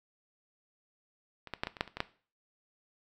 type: clicks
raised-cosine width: 0.3 ms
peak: -28 / -19 / -14 / -19 / -28 / -12 / -30 / -22 / -13 dBFS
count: 9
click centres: 1.473 / 1.537 / 1.635 / 1.671 / 1.768 / 1.809 / 1.877 / 1.97 / 2.004 s
effects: noise-tail reverb RT60 0.4 s tail -17 dB re dry